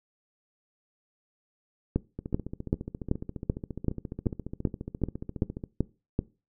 two click trains, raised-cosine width 3 ms, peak -11 / -22 dBFS, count 12 / 51, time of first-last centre 1.96-6.191 / 2.19-5.638 s, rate 2.6 / 14.5 Hz, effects noise-tail reverb RT60 0.3 s tail -21 dB re dry

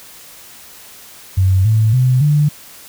sine tone with pitch steps, 94.4 / 109.7 / 127.47 / 148.13 Hz, F#2 / A2 / C3 / D3, +35 / -5 / -45 / +15 cents, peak -9 dBFS, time 1.37-2.49 s, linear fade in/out 10 ms, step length 280 ms, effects white hiss -39 dBFS RMS until 2.88 s

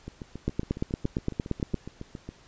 two click trains, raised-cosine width 3 ms, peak -24 / -13 dBFS, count 17 / 12, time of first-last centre 0.08-2.29 / 0.48-1.743 s, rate 7.24 / 8.71 Hz, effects pink hiss -56 dBFS RMS until 2.47 s + resampled to 16000 Hz

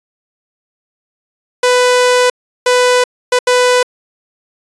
sawtooth tone bursts at uneven times, 497.2 Hz, B4, 12 cents sharp, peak -4 dBFS, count 4, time 1.63-2.3 / 2.66-3.04 / 3.32-3.39 / 3.47-3.83 s, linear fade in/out 5 ms, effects resampled to 22050 Hz

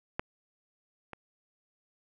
clicks, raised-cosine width 0.5 ms, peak -15 / -26 dBFS, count 2, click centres 0.195 / 1.133 s, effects none

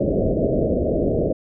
white low-pass noise, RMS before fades -20 dBFS, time 0-1.33 s, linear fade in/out 10 ms, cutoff 640 Hz, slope 96 dB/octave, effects none

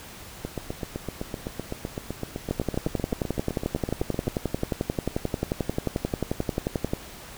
two click trains, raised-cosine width 2 ms, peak -16 / -11 dBFS, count 31 / 51, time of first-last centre 0.45-4.272 / 2.51-6.935 s, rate 7.85 / 11.3 Hz, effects pink hiss -43 dBFS RMS until 7.37 s

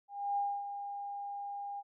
sine tone with ADSR envelope, 807 Hz, G#5, 50 cents flat, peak -29 dBFS, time 0.08-1.83 s, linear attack 290 ms, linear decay 260 ms, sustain -9 dB, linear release 41 ms, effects none

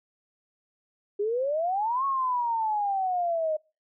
sine exponential two-way sweep, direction up then down, 398.5 to 1108.7 to 613 Hz, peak -24 dBFS, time 1.19-3.57 s, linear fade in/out 10 ms, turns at 2.05 s, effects noise-tail reverb RT60 0.3 s tail -25 dB re dry

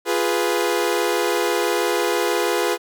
sawtooth chord, F diminished, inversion none, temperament equal, 349.2 / 415.3 / 493.9 Hz, F4 / Ab4 / Cb5, 0 / 0 / 0 cents, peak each -19 dBFS, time 0.05-2.78 s, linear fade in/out 50 ms, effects none

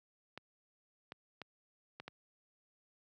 clicks, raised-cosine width 0.3 ms, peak -29 dBFS, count 5, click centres 0.376 / 1.121 / 1.417 / 2 / 2.08 s, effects high-pass 100 Hz 12 dB/octave

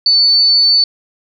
sine tone, 4497 Hz, C#8, 24 cents sharp, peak -7 dBFS, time 0.06-0.84 s, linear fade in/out 2 ms, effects none

